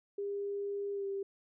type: tone with pitch glide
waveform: sine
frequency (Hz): 402.6 to 394.1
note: G4 to G4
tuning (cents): +46 to +9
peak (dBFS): -34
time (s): 0.18-1.23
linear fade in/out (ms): 5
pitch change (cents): -37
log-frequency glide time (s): 0.93-1.06
effects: none